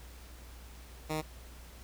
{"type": "tone", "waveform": "10% pulse", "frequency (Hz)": 155.56, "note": "D#3", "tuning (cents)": 0, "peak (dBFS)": -24, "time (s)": [1.09, 1.22], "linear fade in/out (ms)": 20, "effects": ["added 60 Hz sine -49 dBFS peak until 1.83 s", "pink hiss -55 dBFS RMS until 1.83 s"]}